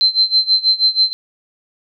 sine tone with tremolo, 4099 Hz, C8, 36 cents flat, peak -8 dBFS, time 0.01-1.13 s, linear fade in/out 0 ms, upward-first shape sine, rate 6.2 Hz, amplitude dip 90%, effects none

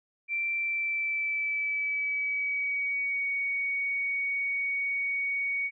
sine tone with pitch glide, 2349 to 2239 Hz, D7 to C#7, 0 to +17 cents, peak -27 dBFS, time 0.28-5.71 s, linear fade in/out 50 ms, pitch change -83 cents, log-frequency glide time 0.53-3.29 s, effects none

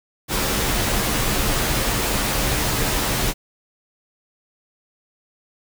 pink noise with comb filter, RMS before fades -21 dBFS, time 0.28-3.34 s, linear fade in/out 50 ms, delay 12 ms, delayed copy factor -0.55, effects none

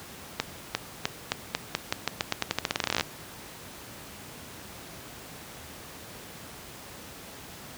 accelerating click train, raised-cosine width 0.2 ms, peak -7 dBFS, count 26, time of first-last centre 0.4-3.009 s, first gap 350 ms, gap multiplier 0.87, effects pink hiss -44 dBFS RMS until 7.77 s + high-pass 80 Hz 12 dB/octave

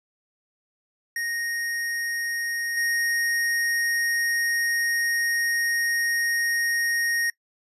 square tone with level steps, 1864.7 Hz, A#6, in tune, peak -27 / -23 dBFS, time 1.16-7.3 s, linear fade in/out 2 ms, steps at 2.77 s, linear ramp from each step 2 ms, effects noise-tail reverb RT60 0.1 s tail -23 dB re dry + resampled to 32000 Hz

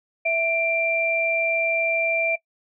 sine tone pair together, 659.3 / 2364 Hz, E5 / D7, 0 / +11 cents, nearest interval octave + minor seventh, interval 2211 cents, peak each -23 / -21 dBFS, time 0.25-2.36 s, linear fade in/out 10 ms, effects noise-tail reverb RT60 0.1 s tail -21 dB re dry

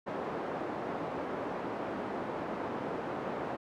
pink band-pass noise, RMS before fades -37 dBFS, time 0.06-3.57 s, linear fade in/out 20 ms, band 280 to 1000 Hz, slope 12 dB/octave, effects none

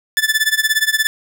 sawtooth tone with tremolo, 1748 Hz, A6, 12 cents flat, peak -7 dBFS, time 0.17-1.07 s, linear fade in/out 0 ms, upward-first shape sine, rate 17 Hz, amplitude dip 90%, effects none

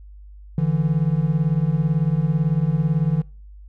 triangle beating tone pair, 146.83 / 164.83 Hz, D3 / E3, 0 / 0 cents, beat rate 18 Hz, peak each -18 dBFS, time 0.58-3.22 s, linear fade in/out 2 ms, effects noise-tail reverb RT60 0.4 s tail -24 dB re dry + added 50 Hz sine -39 dBFS peak until 3.68 s

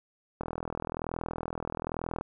click train, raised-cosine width 1 ms, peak -19 dBFS, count 75, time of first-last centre 0.41-2.21 s, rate 41.1 Hz, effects none

